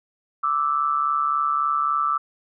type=tone pair together; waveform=sine; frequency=1172.4 / 1316 Hz; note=D6 / E6; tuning=-3 / -3 cents; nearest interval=major second; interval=200 cents; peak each=-22 dBFS; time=0.43-2.18 s; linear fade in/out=10 ms; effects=none

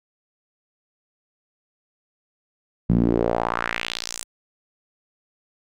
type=tone with band-pass filter sweep; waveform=sawtooth; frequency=57.9 Hz; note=A#1; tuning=11 cents flat; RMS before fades=-23 dBFS; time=2.89-4.24 s; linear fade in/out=10 ms; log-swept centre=170 to 8900 Hz; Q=2.5; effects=none

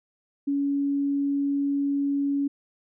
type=tone; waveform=sine; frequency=281.3 Hz; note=C#4; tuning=26 cents sharp; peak=-22 dBFS; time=0.47-2.48 s; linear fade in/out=10 ms; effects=none

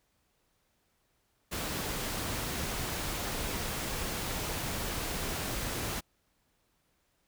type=noise; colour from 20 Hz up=pink; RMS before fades=-35 dBFS; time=1.51-6.01 s; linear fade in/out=20 ms; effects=pink hiss -74 dBFS RMS until 7.27 s

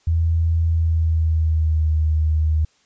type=tone with pitch glide; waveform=sine; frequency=82.41 to 77.96 Hz; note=E2 to D#2; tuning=0 to +4 cents; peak=-15 dBFS; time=0.07-2.65 s; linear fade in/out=5 ms; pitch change=-96 cents; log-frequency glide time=0.68-1.94 s; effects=white hiss -60 dBFS RMS until 2.85 s + resampled to 16000 Hz

